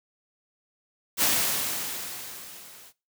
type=noise with level ramp; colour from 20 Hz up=white; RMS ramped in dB=-21 to -50 dBFS; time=1.17-2.93 s; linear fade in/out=50 ms; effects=noise-tail reverb RT60 0.3 s tail -22 dB re dry + high-pass 100 Hz 12 dB/octave